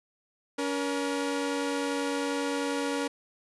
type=tone pair together; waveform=sawtooth; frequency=282.7 / 475.4 Hz; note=C#4 / A#4; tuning=+34 / +34 cents; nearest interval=major sixth; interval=900 cents; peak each=-26 / -28 dBFS; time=0.58-3.08 s; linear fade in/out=10 ms; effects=resampled to 24000 Hz